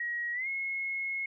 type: tone with pitch glide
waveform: sine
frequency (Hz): 1900 to 2170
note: A#6 to C#7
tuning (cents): +33 to -37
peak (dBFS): -31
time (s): 0-1.26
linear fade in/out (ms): 5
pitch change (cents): +230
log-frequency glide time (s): 0.33-0.48
effects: none